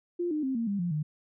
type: tone with pitch steps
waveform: sine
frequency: 349.2 / 304 / 264.6 / 230.4 / 200.6 / 174.6 / 152 Hz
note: F4 / D#4 / C4 / A#3 / G3 / F3 / D#3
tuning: 0 / -40 / +20 / -20 / +40 / 0 / -40 cents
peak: -27 dBFS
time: 0.19-1.03 s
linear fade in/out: 10 ms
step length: 120 ms
effects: none